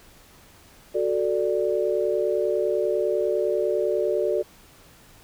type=chord; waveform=sine; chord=D major; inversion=first; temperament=equal; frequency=370 / 440 / 587.3 Hz; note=F#4 / A4 / D5; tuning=0 / 0 / 0 cents; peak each=-25 dBFS; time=0.94-4.43 s; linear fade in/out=20 ms; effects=pink hiss -52 dBFS RMS until 5.23 s